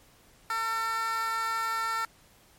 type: tone with high-pass filter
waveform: 15% pulse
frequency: 451 Hz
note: A4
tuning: 43 cents sharp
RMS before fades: -30 dBFS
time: 0.5-2.05 s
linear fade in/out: 2 ms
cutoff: 1200 Hz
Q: 3
effects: pink hiss -59 dBFS RMS until 2.58 s + MP3 64 kbps